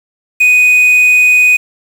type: tone with quantisation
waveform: triangle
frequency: 2489 Hz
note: D#7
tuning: in tune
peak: -3 dBFS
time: 0.4-1.57 s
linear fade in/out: 10 ms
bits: 5
effects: none